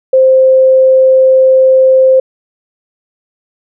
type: tone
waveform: sine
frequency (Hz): 523.3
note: C5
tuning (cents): 0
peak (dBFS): -3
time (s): 0.13-2.2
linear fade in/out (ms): 5
effects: none